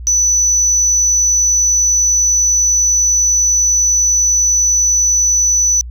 sine tone, 5970 Hz, F#8, 15 cents sharp, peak -8 dBFS, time 0.07-5.81 s, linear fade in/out 0 ms, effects tanh soft clip ceiling -7 dBFS + added 60 Hz sine -25 dBFS peak until 5.9 s

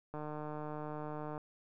click train, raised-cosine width 1 ms, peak -29 dBFS, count 188, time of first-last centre 0.14-1.378 s, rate 151 Hz, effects none

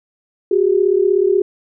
sine tone pair together, 368.4 / 404.8 Hz, F#4 / G#4, -7 / -44 cents, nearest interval major second, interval 163 cents, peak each -14 dBFS, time 0.51-1.42 s, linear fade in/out 5 ms, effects none

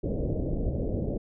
pink low-pass noise, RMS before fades -29 dBFS, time 0.03-1.18 s, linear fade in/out 10 ms, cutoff 590 Hz, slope 48 dB/octave, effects none

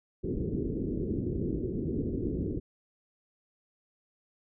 white low-pass noise, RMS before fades -32 dBFS, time 0.23-2.6 s, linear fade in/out 20 ms, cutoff 410 Hz, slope 48 dB/octave, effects none

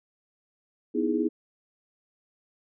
sine chord, E major seventh, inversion second, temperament equal, 246.9 / 311.1 / 329.6 / 415.3 Hz, B3 / D#4 / E4 / G#4, 0 / 0 / 0 / 0 cents, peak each -29 / -28 / -29 / -29 dBFS, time 0.94-1.29 s, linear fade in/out 20 ms, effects none

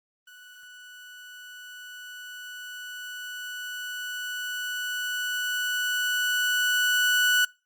30% pulse tone with level ramp, 1480 Hz, F#6, in tune, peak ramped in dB -44 to -16 dBFS, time 0.27-7.45 s, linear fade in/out 5 ms, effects noise-tail reverb RT60 0.3 s tail -24 dB re dry + Opus 24 kbps

